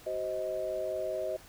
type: chord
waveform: sine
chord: C diminished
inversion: second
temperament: just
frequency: 376.7 / 523.3 / 627.9 Hz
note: Gb4 / C5 / Eb5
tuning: +31 / 0 / +16 cents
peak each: -39 / -37 / -33 dBFS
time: 0.06-1.37 s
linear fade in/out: 10 ms
effects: pink hiss -54 dBFS RMS until 1.48 s